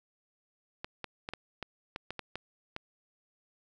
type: clicks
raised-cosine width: 0.3 ms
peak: -21 dBFS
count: 10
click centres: 0.845 / 1.043 / 1.289 / 1.336 / 1.627 / 1.961 / 2.106 / 2.193 / 2.356 / 2.764 s
effects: none